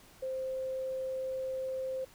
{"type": "tone", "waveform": "sine", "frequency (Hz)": 523.3, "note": "C5", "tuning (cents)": 0, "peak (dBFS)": -33, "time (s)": [0.22, 2.05], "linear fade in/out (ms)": 10, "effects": ["pink hiss -58 dBFS RMS until 2.14 s"]}